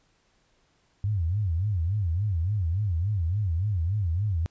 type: tone with vibrato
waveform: sine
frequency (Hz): 93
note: F#2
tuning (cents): +9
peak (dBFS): -23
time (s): 1.04-4.46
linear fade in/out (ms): 0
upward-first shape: sine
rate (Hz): 3.5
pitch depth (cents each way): 250
effects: pink hiss -67 dBFS RMS until 4.5 s + resampled to 16000 Hz